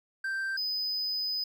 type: tone pair in turn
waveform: triangle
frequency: 1568 / 5007 Hz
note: G6 / D#8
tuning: 0 / +10 cents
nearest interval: octave + minor sixth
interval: 2010 cents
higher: second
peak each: -28 dBFS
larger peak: neither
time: 0.24-0.57 / 0.57-1.44 s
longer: second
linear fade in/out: 5 ms
effects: none